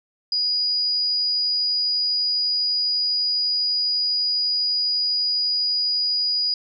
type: tone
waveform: sine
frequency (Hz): 4906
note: D#8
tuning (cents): -25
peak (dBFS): -19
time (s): 0.32-6.54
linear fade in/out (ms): 2
effects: none